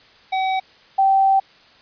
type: tone pair in turn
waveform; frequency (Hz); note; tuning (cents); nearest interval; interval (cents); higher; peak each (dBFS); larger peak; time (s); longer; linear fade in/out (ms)
square / sine; 760 / 776.4; F#5 / G5; +46 / -17; unison; 37; second; -19 / -12; second; 0.32-0.6 / 0.98-1.4; second; 10
effects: white hiss -50 dBFS RMS until 1.81 s + resampled to 11025 Hz